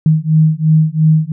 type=beating tone pair; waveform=sine; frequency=155.56 / 158.46 Hz; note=D#3 / D#3; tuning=0 / +32 cents; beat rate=2.9 Hz; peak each=-11 dBFS; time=0.06-1.32 s; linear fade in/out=2 ms; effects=none